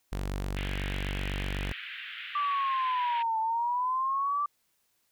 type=tone; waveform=sawtooth; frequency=48 Hz; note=G1; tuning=36 cents flat; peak=-27 dBFS; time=0.12-1.72 s; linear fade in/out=0 ms
type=band-pass noise; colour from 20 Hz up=white; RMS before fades=-41 dBFS; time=0.56-3.23 s; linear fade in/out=10 ms; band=1500 to 3200 Hz; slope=48 dB/octave
type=linear two-way sweep; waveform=sine; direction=down then up; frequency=1174.7 to 880 to 1174.7 Hz; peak=-26 dBFS; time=2.35-4.46 s; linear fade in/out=5 ms; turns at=3.39 s
effects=white hiss -73 dBFS RMS until 5.11 s